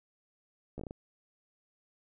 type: slowing click train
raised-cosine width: 2 ms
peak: -28 dBFS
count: 6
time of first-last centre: 0.78-0.909 s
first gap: 14 ms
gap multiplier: 1.31
effects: none